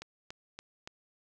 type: click train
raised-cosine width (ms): 0.2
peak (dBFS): -25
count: 4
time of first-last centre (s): 0.02-0.875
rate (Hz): 3.51
effects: none